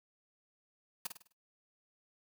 white noise with echo, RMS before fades -37 dBFS, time 1.05-1.07 s, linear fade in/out 5 ms, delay 51 ms, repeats 5, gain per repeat -7 dB, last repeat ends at 1.325 s, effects noise-tail reverb RT60 0.1 s tail -18 dB re dry

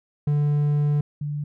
triangle / sine tone pair in turn, 146.83 / 146.83 Hz, D3 / D3, 0 / 0 cents, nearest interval unison, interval 0 cents, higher neither, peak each -16 / -25 dBFS, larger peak first, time 0.27-1.01 / 1.21-1.44 s, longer first, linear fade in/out 5 ms, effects none

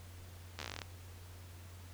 slowing click train, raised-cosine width 0.2 ms, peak -23 dBFS, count 13, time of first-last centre 0.59-0.818 s, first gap 12 ms, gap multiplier 1.08, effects added 89 Hz sine -50 dBFS peak until 1.93 s + pink hiss -58 dBFS RMS until 1.93 s

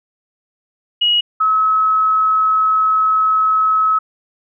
sine tone pair in turn, 2900 / 1287.3 Hz, F#7 / E6, -35 / -41 cents, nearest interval octave + major second, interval 1406 cents, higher first, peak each -11 dBFS, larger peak neither, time 1.01-1.21 / 1.4-3.99 s, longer second, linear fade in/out 10 ms, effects none

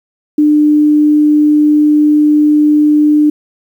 sine tone, 299.5 Hz, D4, 34 cents sharp, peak -5 dBFS, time 0.38-3.3 s, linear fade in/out 5 ms, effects 7-bit

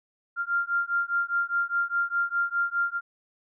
sine beating tone pair, 1391 / 1395.9 Hz, F6 / F6, -7 / -1 cents, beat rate 4.9 Hz, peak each -27 dBFS, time 0.36-3.01 s, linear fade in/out 50 ms, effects none

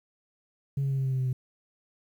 sine tone with pitch steps, 138.59 / 137 / 135.42 / 133.87 / 132.33 / 130.81 / 129.31 / 127.82 Hz, C#3 / C#3 / C#3 / C3 / C3 / C3 / C3 / C3, 0 / -20 / -40 / +40 / +20 / 0 / -20 / -40 cents, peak -23 dBFS, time 0.77-1.33 s, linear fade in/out 5 ms, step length 70 ms, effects tanh soft clip ceiling -23 dBFS + 10-bit

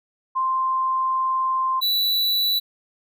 sine / square tone pair in turn, 1046.5 / 3951 Hz, C6 / B7, 0 / 0 cents, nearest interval octave + major seventh, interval 2300 cents, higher second, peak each -19 dBFS, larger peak neither, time 0.35-1.81 / 1.81-2.6 s, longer first, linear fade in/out 20 ms, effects none

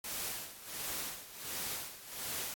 white noise with tremolo, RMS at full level -38 dBFS, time 0.04-2.54 s, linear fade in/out 2 ms, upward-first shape sine, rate 1.4 Hz, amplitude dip 80%, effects AAC 64 kbps

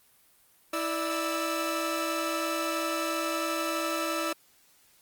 sawtooth tone cluster, 326.5 / 590 / 1318 Hz, E4 / D5 / E6, -17 / +8 / -1 cents, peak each -29 dBFS, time 0.73-4.33 s, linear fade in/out 5 ms, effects white hiss -62 dBFS RMS until 5.01 s + Opus 32 kbps

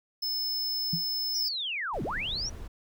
square tone, 5230 Hz, E8, 15 cents flat, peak -29 dBFS, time 0.22-1.49 s, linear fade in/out 10 ms
sine tone with exponential decay, 165.3 Hz, E3, 5 cents sharp, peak -24 dBFS, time 0.93-1.05 s, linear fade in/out 5 ms, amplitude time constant 24 ms
sine linear two-way sweep, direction down then up, 5890 to 92.5 to 5890 Hz, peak -30 dBFS, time 1.34-2.5 s, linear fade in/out 20 ms, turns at 2.03 s
brown noise, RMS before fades -40 dBFS, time 1.93-2.68 s, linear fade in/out 10 ms
effects none

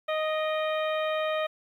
harmonic tone with a mistuned harmonic, 623 Hz, D#5, 2 cents sharp, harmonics 1 / 2 / 3 / 4 / 5 / 6, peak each -27 / -33 / -37 / -39 / -41 / -43 dBFS, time 0.08-1.47 s, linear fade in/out 10 ms, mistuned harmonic 4, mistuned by -40 cents, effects 10-bit

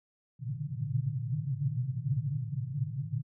white band-pass noise, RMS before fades -33 dBFS, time 0.39-3.23 s, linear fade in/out 50 ms, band 110 to 150 Hz, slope 96 dB/octave, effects none

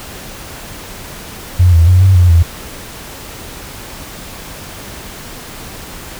sine tone with pitch steps, 89.4 / 82.9 / 91.2 / 95.1 / 88.8 / 84.3 Hz, F2 / E2 / F#2 / F#2 / F2 / E2, +41 / +10 / -24 / +48 / +29 / +39 cents, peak -4 dBFS, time 1.59-2.43 s, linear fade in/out 10 ms, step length 140 ms, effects pink hiss -30 dBFS RMS until 6.19 s

